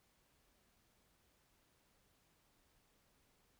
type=silence; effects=pink hiss -75 dBFS RMS until 3.59 s